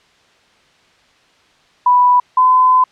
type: tone pair in turn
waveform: sine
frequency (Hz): 987.8 / 1016.7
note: B5 / B5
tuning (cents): 0 / +50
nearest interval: unison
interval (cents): 50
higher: second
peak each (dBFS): -7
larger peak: neither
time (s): 1.86-2.2 / 2.37-2.84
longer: second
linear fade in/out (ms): 5
effects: white hiss -52 dBFS RMS until 2.91 s + low-pass 4000 Hz 12 dB/octave

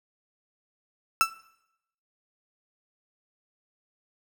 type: tone with exponential decay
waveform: 35% pulse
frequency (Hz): 1327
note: E6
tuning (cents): +11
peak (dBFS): -12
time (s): 1.21-1.32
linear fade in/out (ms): 0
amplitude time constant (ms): 23
effects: noise-tail reverb RT60 0.8 s tail -19 dB re dry

